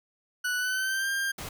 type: tone with pitch glide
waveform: 40% pulse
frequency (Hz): 1480 to 1595.4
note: F#6 to G6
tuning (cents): 0 to +30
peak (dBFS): -26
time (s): 0.44-1.32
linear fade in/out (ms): 10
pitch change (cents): +130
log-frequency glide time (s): 0.57-1.1
type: noise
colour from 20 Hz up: pink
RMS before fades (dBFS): -38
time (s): 1.38-1.49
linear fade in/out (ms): 5
effects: none